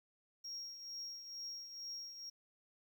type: tone with tremolo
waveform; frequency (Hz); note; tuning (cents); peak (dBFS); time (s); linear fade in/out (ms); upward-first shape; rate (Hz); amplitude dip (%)
triangle; 5588; F8; 0; -40; 0.44-2.3; 10; triangle; 2.2; 65
effects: tanh soft clip ceiling -37 dBFS + 12-bit